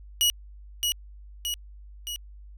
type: tone with echo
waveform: sawtooth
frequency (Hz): 2910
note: F#7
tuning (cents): -29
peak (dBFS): -16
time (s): 0.21-0.3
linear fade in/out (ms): 0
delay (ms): 620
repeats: 3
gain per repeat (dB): -4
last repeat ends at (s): 2.16
effects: added 50 Hz sine -43 dBFS peak until 2.57 s